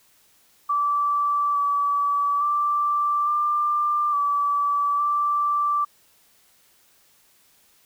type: tone with pitch steps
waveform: sine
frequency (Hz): 1161 / 1148 / 1173 / 1189 / 1153 / 1170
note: D6 / D6 / D6 / D6 / D6 / D6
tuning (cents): -20 / -40 / -2 / +21 / -32 / -7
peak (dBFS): -19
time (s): 0.69-5.85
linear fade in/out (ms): 10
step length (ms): 860
effects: white hiss -59 dBFS RMS until 7.85 s